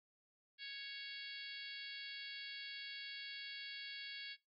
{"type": "harmonic tone with a mistuned harmonic", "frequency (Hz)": 554.4, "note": "C#5", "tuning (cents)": 0, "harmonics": [3, 4, 5, 6, 7, 8, 9], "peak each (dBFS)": [-53, -53, -55, -52, -56, -52, -63], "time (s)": [0.58, 4.37], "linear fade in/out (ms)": 50, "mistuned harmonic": 8, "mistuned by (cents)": 18, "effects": ["noise-tail reverb RT60 0.2 s tail -20 dB re dry"]}